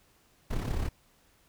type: noise with amplitude modulation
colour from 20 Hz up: brown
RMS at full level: -28 dBFS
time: 0.5-0.89 s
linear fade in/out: 10 ms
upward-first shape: sine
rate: 34.2 Hz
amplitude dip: 60%
effects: pink hiss -65 dBFS RMS until 1.48 s